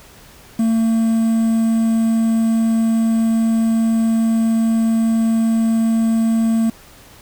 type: tone with quantisation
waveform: triangle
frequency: 225.6 Hz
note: A3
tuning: 44 cents sharp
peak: -11 dBFS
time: 0.59-6.7 s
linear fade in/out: 5 ms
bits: 6
effects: pink hiss -44 dBFS RMS until 7.21 s